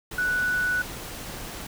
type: tone in noise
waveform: sine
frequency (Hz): 1480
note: F#6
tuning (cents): 0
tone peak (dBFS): -22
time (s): 0.18-0.82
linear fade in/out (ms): 5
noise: pink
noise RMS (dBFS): -37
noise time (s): 0.11-1.67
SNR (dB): +12
effects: none